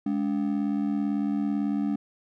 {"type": "ring-modulated tone", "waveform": "triangle", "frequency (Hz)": 246.9, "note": "B3", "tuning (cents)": 0, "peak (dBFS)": -19, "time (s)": [0.06, 1.96], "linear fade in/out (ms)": 5, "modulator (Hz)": 39, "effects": []}